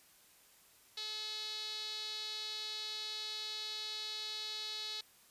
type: tone with band-pass filter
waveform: sawtooth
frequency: 430 Hz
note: A4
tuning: 40 cents flat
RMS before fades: -42 dBFS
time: 0.97-5.01 s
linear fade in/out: 5 ms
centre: 4100 Hz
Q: 6.8
effects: white hiss -64 dBFS RMS until 5.3 s + resampled to 32000 Hz